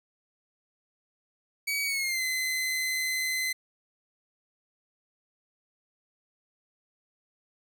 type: tone with pitch glide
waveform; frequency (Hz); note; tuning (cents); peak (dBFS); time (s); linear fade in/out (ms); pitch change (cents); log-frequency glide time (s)
sawtooth; 2268 to 2044; C#7 to C7; +39 to -41; -24; 1.67-3.53; 10; -180; 1.84-2.23
effects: none